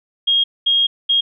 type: tone bursts at uneven times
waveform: sine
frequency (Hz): 3256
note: G#7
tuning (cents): -35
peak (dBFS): -12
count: 3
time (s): 0.27-0.44 / 0.66-0.87 / 1.09-1.21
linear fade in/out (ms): 10
effects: none